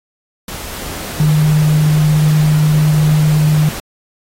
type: tone in noise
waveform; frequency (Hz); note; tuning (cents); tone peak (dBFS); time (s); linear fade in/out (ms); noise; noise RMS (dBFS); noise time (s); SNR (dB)
sine; 152.8; D#3; -31; -8; 1.2-3.69; 2; pink; -26; 0.48-3.8; +15
effects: AAC 48 kbps